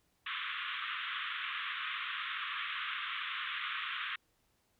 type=band-pass noise; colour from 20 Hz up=pink; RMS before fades=-39 dBFS; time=0.26-4.16 s; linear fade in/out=5 ms; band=1100 to 3600 Hz; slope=96 dB/octave; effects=pink hiss -75 dBFS RMS until 4.79 s